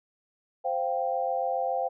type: chord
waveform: sine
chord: C suspended fourth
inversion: none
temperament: just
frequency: 523.3 / 697.7 / 784.9 Hz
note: C5 / F5 / G5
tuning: 0 / -2 / +2 cents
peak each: -30 dBFS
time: 0.64-1.89 s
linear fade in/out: 20 ms
effects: none